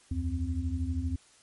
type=tone cluster; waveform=sine; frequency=74.9 / 87.5 / 260.1 Hz; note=D2 / F2 / C4; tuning=+35 / +4 / -10 cents; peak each=-32 / -32 / -35 dBFS; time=0.11-1.16 s; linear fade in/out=5 ms; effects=white hiss -60 dBFS RMS until 1.42 s + MP3 48 kbps